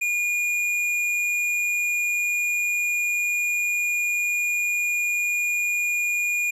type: tone with tanh clipping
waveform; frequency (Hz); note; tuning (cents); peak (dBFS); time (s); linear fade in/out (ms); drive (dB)
triangle; 2433; D#7; -39; -23; 0.01-6.51; 10; 16
effects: resampled to 32000 Hz